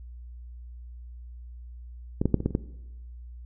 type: clicks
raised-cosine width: 3 ms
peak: -11 / -9 / -6 / -18 / -10 / -25 / -10 dBFS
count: 7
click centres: 2.215 / 2.256 / 2.343 / 2.404 / 2.46 / 2.507 / 2.551 s
effects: noise-tail reverb RT60 1.0 s tail -18 dB re dry + added 60 Hz sine -40 dBFS peak until 3.45 s